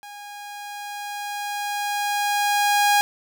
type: tone with level ramp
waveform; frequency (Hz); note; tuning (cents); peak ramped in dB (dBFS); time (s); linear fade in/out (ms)
sawtooth; 820; G#5; -22; -34 to -11; 0.03-3.01; 0
effects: none

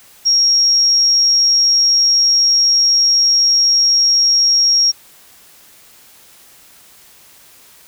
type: tone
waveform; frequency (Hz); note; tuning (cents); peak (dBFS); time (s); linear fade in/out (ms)
sine; 5588; F8; 0; -9; 0.25-4.92; 20
effects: white hiss -45 dBFS RMS until 7.87 s

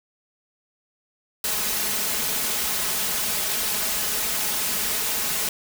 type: noise with comb filter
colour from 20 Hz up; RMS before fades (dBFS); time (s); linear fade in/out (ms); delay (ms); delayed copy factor
white; -25; 1.44-5.49; 2; 4.7; +0.6
effects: none

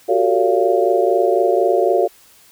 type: tone cluster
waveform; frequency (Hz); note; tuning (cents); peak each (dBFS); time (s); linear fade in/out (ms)
sine; 363.3 / 387.3 / 453.1 / 569 / 691; F#4 / G4 / A#4 / C#5 / F5; -32 / -21 / -49 / +45 / -19; -19; 0.08-2.08; 20
effects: white hiss -49 dBFS RMS until 2.51 s

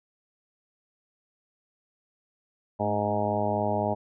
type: harmonic tone with a mistuned harmonic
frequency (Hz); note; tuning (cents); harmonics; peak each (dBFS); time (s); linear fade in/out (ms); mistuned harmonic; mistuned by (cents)
103.83; G#2; 0; 1 / 2 / 3 / 4 / 5 / 6 / 7 / 8 / 9; -33 / -32 / -37 / -34 / -36 / -29 / -34 / -31 / -36; 2.79-3.95; 20; 2; +38
effects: none

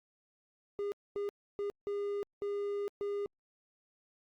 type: tone bursts at uneven times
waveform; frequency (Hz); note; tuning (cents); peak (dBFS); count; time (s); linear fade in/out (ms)
triangle; 406; G#4; -39; -31; 6; 0.79-0.92 / 1.16-1.29 / 1.59-1.7 / 1.87-2.23 / 2.42-2.88 / 3.01-3.26; 0
effects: Opus 48 kbps

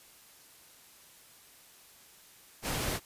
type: noise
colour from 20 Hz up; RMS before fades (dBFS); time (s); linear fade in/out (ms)
pink; -33; 2.62-3; 50
effects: white hiss -57 dBFS RMS until 3.05 s + resampled to 32000 Hz

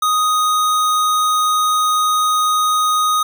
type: tone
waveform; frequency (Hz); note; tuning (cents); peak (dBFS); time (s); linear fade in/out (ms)
square; 1246; D#6; +2; -14; 0.02-3.23; 5
effects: none

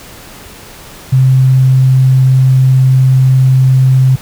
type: tone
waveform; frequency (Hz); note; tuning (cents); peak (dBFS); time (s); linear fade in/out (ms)
sine; 130.81; C3; 0; -4; 1.12-4.16; 10
effects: pink hiss -33 dBFS RMS until 4.21 s

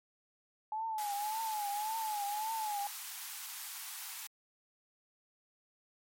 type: tone with vibrato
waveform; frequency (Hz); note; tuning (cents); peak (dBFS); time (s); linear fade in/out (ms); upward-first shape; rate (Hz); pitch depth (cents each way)
sine; 852; G#5; +44; -34; 0.72-2.87; 2; triangle; 1.8; 110
type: high-pass noise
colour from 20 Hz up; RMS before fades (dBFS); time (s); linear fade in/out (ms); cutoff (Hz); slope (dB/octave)
white; -44; 0.98-4.27; 2; 750; 96
effects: MP3 64 kbps

